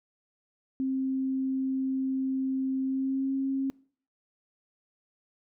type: tone with pitch glide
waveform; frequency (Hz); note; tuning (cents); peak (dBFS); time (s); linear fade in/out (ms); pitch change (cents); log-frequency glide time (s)
sine; 264.6 to 269.4; C4 to C#4; +20 to -49; -26; 0.8-3.7; 0; +31; 2.83-3.32
effects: noise-tail reverb RT60 0.5 s tail -24 dB re dry